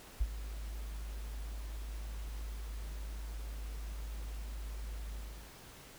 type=tone with ADSR envelope; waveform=sine; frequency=52.5 Hz; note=G#1; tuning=19 cents sharp; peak=-25 dBFS; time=0.2-5.55 s; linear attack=14 ms; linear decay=47 ms; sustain=-14 dB; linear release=410 ms; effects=pink hiss -54 dBFS RMS until 5.98 s